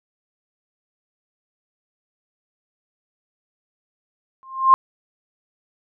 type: tone with exponential growth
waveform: sine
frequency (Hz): 1058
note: C6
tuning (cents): +19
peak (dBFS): -5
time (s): 4.43-4.74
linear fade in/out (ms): 0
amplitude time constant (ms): 67
effects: none